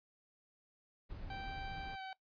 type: noise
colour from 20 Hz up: brown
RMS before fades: -47 dBFS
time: 1.09-1.96 s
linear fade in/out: 20 ms
type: tone with pitch glide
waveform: sawtooth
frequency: 780 to 763.1 Hz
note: G5 to G5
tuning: -9 to -47 cents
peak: -40 dBFS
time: 1.3-2.13 s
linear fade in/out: 2 ms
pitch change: -38 cents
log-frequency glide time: 1.95-2.01 s
effects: noise-tail reverb RT60 0.1 s tail -19 dB re dry + resampled to 11025 Hz